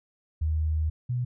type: tone pair in turn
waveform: sine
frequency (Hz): 78.1 / 123.4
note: D#2 / B2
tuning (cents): +7 / -1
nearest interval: minor sixth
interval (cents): 792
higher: second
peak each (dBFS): -23 / -25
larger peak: first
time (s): 0.41-0.9 / 1.09-1.25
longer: first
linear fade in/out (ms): 10
effects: none